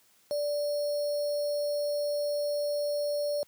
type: tone with sample-and-hold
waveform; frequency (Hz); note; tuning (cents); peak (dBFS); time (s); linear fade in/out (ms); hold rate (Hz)
sine; 584; D5; -10; -27; 0.31-3.43; 0; 4900
effects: white hiss -64 dBFS RMS until 3.47 s + high-pass 80 Hz 12 dB/octave